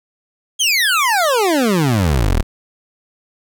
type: exponential sweep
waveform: 25% pulse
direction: down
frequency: 3322 to 33.72 Hz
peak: -9 dBFS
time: 0.59-2.43 s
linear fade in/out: 20 ms
effects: none